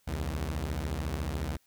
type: beating tone pair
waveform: sawtooth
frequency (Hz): 65.8 / 79.8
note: C2 / D#2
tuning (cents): +10 / +44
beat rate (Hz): 14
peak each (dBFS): -30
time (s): 0.07-1.57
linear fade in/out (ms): 10
effects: white hiss -69 dBFS RMS until 1.66 s